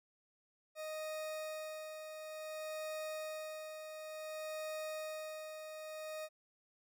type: tone with tremolo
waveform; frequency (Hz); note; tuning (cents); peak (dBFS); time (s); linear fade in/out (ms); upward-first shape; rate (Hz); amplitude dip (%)
40% pulse; 622.3; D#5; 0; -39; 0.75-6.29; 50; sine; 0.56; 50
effects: none